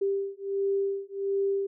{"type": "beating tone pair", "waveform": "sine", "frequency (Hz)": [393.9, 395.3], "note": ["G4", "G4"], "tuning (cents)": [8, 15], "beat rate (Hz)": 1.4, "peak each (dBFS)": -29, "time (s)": [0.01, 1.67], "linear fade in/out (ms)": 10, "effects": []}